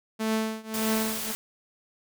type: tone with tremolo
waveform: sawtooth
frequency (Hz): 220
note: A3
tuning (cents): 0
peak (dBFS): -19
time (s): 0.19-1.33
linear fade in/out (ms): 20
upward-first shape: triangle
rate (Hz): 1.7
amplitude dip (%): 95
type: noise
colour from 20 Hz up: white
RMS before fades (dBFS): -33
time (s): 0.74-1.35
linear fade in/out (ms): 0
effects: none